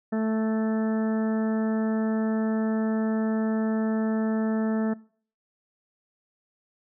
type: harmonic tone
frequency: 220 Hz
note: A3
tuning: in tune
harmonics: 1 / 2 / 3 / 4 / 5 / 6 / 7 / 8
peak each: -24 / -32 / -34 / -41 / -49 / -42 / -49 / -43 dBFS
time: 0.12-4.94 s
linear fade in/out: 10 ms
effects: noise-tail reverb RT60 0.5 s tail -23 dB re dry